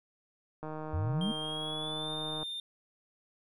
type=click train; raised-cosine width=1 ms; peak=-27 dBFS; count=280; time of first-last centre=0.63-2.43 s; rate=155 Hz
type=exponential sweep; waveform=sine; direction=up; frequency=79.4 to 233.1 Hz; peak=-29 dBFS; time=0.93-1.32 s; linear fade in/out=10 ms
type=tone with pitch glide; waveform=triangle; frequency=3200 to 3613 Hz; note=G7 to A7; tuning=+35 to +45 cents; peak=-35 dBFS; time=1.21-2.6 s; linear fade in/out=2 ms; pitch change=+210 cents; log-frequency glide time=1.4-2.13 s
effects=none